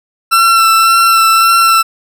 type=tone with vibrato; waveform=40% pulse; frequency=1344 Hz; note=E6; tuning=33 cents sharp; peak=-5 dBFS; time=0.31-1.83 s; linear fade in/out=20 ms; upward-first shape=sine; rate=1.8 Hz; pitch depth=16 cents each way; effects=none